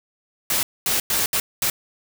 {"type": "noise bursts at uneven times", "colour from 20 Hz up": "white", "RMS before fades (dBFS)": -21, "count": 5, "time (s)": [[0.5, 0.63], [0.86, 1], [1.1, 1.26], [1.33, 1.4], [1.62, 1.7]], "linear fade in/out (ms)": 2, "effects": []}